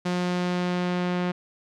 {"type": "tone with low-pass filter sweep", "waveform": "sawtooth", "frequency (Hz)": 178.7, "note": "F3", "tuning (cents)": 40, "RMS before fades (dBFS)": -26, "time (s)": [0.05, 1.32], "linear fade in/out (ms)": 10, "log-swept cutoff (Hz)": [5800, 3000], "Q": 0.85, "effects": []}